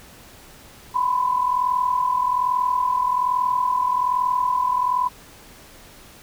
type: tone pair together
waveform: sine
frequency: 994 / 1035.2 Hz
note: B5 / C6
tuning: +11 / -19 cents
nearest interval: minor second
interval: 70 cents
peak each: -19 / -24 dBFS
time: 0.94-5.09 s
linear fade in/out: 20 ms
effects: pink hiss -46 dBFS RMS until 6.22 s